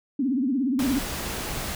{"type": "tone with vibrato", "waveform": "sine", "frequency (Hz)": 262.2, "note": "C4", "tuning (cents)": 4, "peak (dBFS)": -21, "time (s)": [0.19, 0.99], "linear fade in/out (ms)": 5, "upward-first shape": "triangle", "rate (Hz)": 17, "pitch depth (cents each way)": 210}
{"type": "noise", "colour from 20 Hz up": "pink", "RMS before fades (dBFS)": -31, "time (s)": [0.79, 1.75], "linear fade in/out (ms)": 2}
{"effects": []}